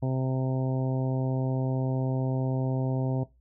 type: harmonic tone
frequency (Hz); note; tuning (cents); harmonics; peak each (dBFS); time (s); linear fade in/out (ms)
130.81; C3; 0; 1 / 2 / 3 / 4 / 5 / 6 / 7; -26 / -32 / -38 / -39 / -38 / -44 / -44; 0.02-3.24; 10
effects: noise-tail reverb RT60 0.2 s tail -17 dB re dry + added 60 Hz sine -59 dBFS peak until 3.4 s